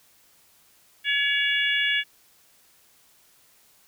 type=harmonic tone; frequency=566 Hz; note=C#5; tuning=36 cents sharp; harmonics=3 / 4 / 5 / 6; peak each=-25 / -26 / -27 / -28 dBFS; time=1.04-2.04 s; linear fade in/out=50 ms; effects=white hiss -59 dBFS RMS until 3.87 s